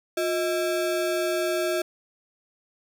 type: ring-modulated tone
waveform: square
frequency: 493.9 Hz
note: B4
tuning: in tune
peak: -21 dBFS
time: 0.17-1.82 s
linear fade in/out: 5 ms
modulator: 138 Hz
effects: none